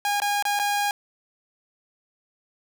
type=tone with dropouts; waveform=sawtooth; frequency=817 Hz; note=G#5; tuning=29 cents flat; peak=-18 dBFS; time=0.05-0.91 s; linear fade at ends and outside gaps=1 ms; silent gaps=0.201-0.219 / 0.425-0.452 / 0.591-0.597 s; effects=none